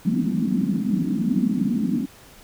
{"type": "band-pass noise", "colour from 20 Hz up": "pink", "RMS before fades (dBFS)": -22, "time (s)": [0.05, 2.06], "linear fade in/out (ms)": 10, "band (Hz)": [180, 270], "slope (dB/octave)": 48, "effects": ["pink hiss -48 dBFS RMS until 2.43 s"]}